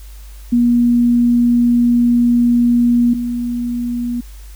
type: tone pair in turn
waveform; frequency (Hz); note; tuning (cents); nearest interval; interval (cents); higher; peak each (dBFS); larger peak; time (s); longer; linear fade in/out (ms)
sine; 239.7 / 240.6; A#3 / B3; +48 / -45; unison; 7; second; -9 / -17; first; 0.52-3.14 / 3.14-4.21; first; 10
effects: added 50 Hz sine -32 dBFS peak until 4.55 s + white hiss -46 dBFS RMS until 4.55 s